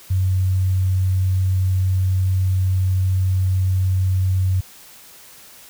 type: tone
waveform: sine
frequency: 93.6 Hz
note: F#2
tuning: 20 cents sharp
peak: -15 dBFS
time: 0.1-4.61 s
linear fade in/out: 10 ms
effects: white hiss -44 dBFS RMS until 5.69 s